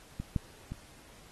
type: clicks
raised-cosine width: 5 ms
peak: -23 / -16 / -25 dBFS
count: 3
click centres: 0.2 / 0.362 / 0.72 s
effects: pink hiss -56 dBFS RMS until 1.31 s + AAC 32 kbps